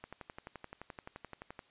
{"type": "click train", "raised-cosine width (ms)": 0.5, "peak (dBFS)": -29, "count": 19, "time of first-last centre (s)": [0.04, 1.592], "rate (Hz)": 11.6, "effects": ["white hiss -66 dBFS RMS until 1.7 s", "resampled to 8000 Hz"]}